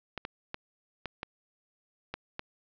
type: clicks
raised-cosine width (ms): 0.3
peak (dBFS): -19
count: 7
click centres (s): 0.177 / 0.251 / 0.544 / 1.057 / 1.231 / 2.14 / 2.394
effects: low-pass 5000 Hz 12 dB/octave